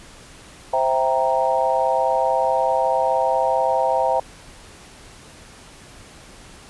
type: chord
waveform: sine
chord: C dominant seventh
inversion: none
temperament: equal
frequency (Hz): 523.3 / 659.3 / 784 / 932.3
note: C5 / E5 / G5 / Bb5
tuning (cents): 0 / 0 / 0 / 0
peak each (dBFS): -22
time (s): 0.73-4.2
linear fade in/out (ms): 5
effects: pink hiss -44 dBFS RMS until 6.69 s + resampled to 24000 Hz